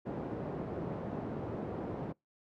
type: band-pass noise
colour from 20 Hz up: pink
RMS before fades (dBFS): -39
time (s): 0.05-2.13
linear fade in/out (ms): 20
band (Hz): 140 to 600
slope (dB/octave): 12
effects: noise-tail reverb RT60 0.2 s tail -26 dB re dry